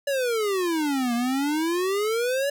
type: exponential two-way sweep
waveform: square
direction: down then up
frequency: 575 to 233.1 to 575 Hz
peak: -23 dBFS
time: 0.07-2.5 s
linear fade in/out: 5 ms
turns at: 1.14 s
effects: none